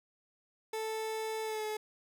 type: tone with pitch glide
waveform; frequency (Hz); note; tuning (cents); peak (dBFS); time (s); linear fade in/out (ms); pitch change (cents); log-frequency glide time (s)
30% pulse; 440 to 428.7; A4 to A4; 0 to -45; -32; 0.73-1.77; 5; -45; 1.43-1.65
effects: none